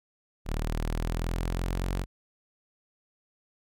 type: linear sweep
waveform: sawtooth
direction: up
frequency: 37.61 to 46.25 Hz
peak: -24 dBFS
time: 0.45-2.06 s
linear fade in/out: 50 ms
effects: none